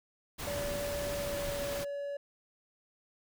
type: noise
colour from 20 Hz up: pink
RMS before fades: -39 dBFS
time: 0.38-1.85 s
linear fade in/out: 20 ms
type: tone with pitch glide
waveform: triangle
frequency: 575 to 568.1 Hz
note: D5 to C#5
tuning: -37 to +42 cents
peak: -33 dBFS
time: 0.47-2.17 s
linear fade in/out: 5 ms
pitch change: -21 cents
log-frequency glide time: 1.11-1.68 s
type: click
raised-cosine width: 3 ms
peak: -29 dBFS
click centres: 0.756 s
effects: none